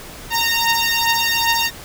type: beating tone pair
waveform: 10% pulse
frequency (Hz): 922 / 924.5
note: A#5 / A#5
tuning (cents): -19 / -15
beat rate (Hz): 2.5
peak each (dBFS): -10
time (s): 0.3-1.71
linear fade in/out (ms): 50
effects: pink hiss -36 dBFS RMS until 1.84 s

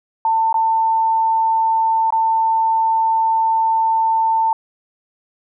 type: tone with dropouts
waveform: sine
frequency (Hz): 895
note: A5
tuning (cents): +29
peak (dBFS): -13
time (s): 0.25-4.53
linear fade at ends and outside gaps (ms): 2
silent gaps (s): 0.528-0.542 / 2.105-2.124
effects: none

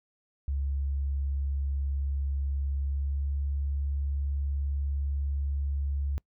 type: tone with pitch glide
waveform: sine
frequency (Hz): 69.3 to 70.19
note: C#2 to C#2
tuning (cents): 0 to +22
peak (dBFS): -27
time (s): 0.48-6.18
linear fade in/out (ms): 0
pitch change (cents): +22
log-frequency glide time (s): 2.82-3.29
effects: noise-tail reverb RT60 0.1 s tail -25 dB re dry

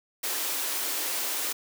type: high-pass noise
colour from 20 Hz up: white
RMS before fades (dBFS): -30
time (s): 0.23-1.53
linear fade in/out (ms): 10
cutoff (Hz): 260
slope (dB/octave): 96
effects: none

